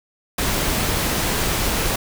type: noise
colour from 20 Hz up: pink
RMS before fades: -21 dBFS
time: 0.38-1.96 s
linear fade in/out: 5 ms
effects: none